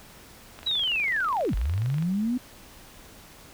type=click train; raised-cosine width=0.3 ms; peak=-25 dBFS; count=36; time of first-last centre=0.59-2.024 s; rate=24.4 Hz
type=linear two-way sweep; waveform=sine; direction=down then up; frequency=3951 to 42.82 to 256.1 Hz; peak=-23 dBFS; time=0.66-2.38 s; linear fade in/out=10 ms; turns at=1.55 s
effects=pink hiss -49 dBFS RMS until 3.53 s